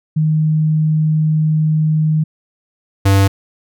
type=tone pair in turn; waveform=sine / square; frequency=155.56 / 98 Hz; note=D#3 / G2; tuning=0 / 0 cents; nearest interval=minor sixth; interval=800 cents; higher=first; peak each=-11 / -9 dBFS; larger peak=second; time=0.16-2.24 / 3.05-3.28 s; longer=first; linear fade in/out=10 ms; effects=none